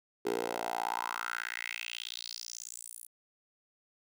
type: tone with high-pass filter sweep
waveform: 10% pulse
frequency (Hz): 58.27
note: A#1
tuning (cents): 0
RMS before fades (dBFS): -38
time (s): 0.25-3.07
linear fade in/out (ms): 10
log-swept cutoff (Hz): 400 to 11000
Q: 4.5
effects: none